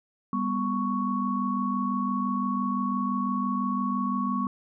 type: tone cluster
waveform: sine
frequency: 199.9 / 245.8 / 1111 Hz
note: G3 / B3 / C#6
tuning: +34 / -8 / +4 cents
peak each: -29 dBFS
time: 0.33-4.47 s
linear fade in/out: 2 ms
effects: none